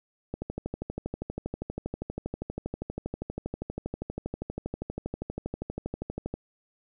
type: click train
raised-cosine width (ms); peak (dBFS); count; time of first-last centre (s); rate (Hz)
2; -19; 76; 0.34-6.34; 12.5
effects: none